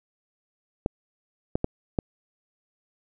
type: clicks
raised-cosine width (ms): 2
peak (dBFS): -10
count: 4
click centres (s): 0.861 / 1.555 / 1.644 / 1.988
effects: none